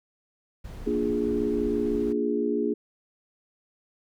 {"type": "noise", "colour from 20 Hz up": "brown", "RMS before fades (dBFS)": -39, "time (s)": [0.64, 2.13], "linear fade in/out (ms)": 10}
{"type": "chord", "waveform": "sine", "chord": "Bb dominant seventh", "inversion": "none", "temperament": "equal", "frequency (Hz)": [233.1, 293.7, 349.2, 415.3], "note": ["Bb3", "D4", "F4", "Ab4"], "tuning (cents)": [0, 0, 0, 0], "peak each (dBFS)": [-29, -29, -31, -27], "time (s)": [0.86, 2.74], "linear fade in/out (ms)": 10}
{"effects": []}